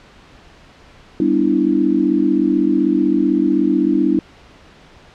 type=chord; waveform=sine; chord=E minor seventh; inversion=first; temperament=equal; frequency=196 / 246.9 / 293.7 / 329.6 Hz; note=G3 / B3 / D4 / E4; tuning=0 / 0 / 0 / 0 cents; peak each=-21 / -20 / -16 / -17 dBFS; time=1.2-4.19 s; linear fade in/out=2 ms; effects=pink hiss -45 dBFS RMS until 5.14 s + low-pass 4000 Hz 12 dB/octave